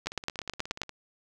two click trains, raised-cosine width 0.2 ms, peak -23 / -12 dBFS, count 15 / 8, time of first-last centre 0.06-0.893 / 0.07-0.817 s, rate 16.8 / 9.37 Hz, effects none

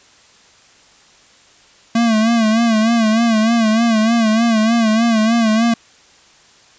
square tone with vibrato, 225 Hz, A3, 39 cents sharp, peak -12 dBFS, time 1.95-5.74 s, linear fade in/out 5 ms, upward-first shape sine, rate 3.3 Hz, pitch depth 76 cents each way, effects white hiss -48 dBFS RMS until 6.78 s + resampled to 16000 Hz

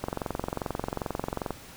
click train, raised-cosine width 1 ms, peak -15 dBFS, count 34, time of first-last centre 0.04-1.507 s, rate 22.5 Hz, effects pink hiss -47 dBFS RMS until 1.76 s

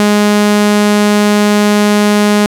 sawtooth tone, 207.7 Hz, G#3, in tune, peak -3 dBFS, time 0-2.46 s, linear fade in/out 0 ms, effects low-pass 12000 Hz 12 dB/octave + 7-bit

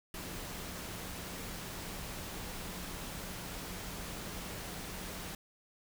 sine tone in noise, 181.6 Hz, F#3, 32 cents flat, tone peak -51 dBFS, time 0.14-5.35 s, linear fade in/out 2 ms, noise pink, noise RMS -43 dBFS, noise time 0.14-5.35 s, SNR -11 dB, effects none

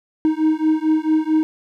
triangle beating tone pair, 311.1 / 315.6 Hz, D#4 / D#4, 0 / +25 cents, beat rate 4.5 Hz, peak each -16 dBFS, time 0.25-1.43 s, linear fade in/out 0 ms, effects none

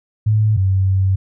sine tone pair in turn, 107.4 / 95.54 Hz, A2 / G2, -41 / -44 cents, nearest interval major second, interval 203 cents, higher first, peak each -11 / -12 dBFS, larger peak first, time 0.26-0.57 / 0.57-1.16 s, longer second, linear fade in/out 10 ms, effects none

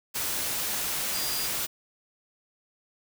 sine tone in noise, 4822 Hz, D8, 45 cents sharp, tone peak -34 dBFS, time 1.13-1.48 s, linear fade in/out 20 ms, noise white, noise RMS -30 dBFS, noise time 0.14-1.67 s, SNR -7 dB, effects none

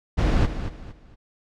brown noise with echo, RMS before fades -19 dBFS, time 0.17-0.47 s, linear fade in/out 20 ms, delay 230 ms, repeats 3, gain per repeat -10 dB, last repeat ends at 1.16 s, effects low-pass 5000 Hz 12 dB/octave

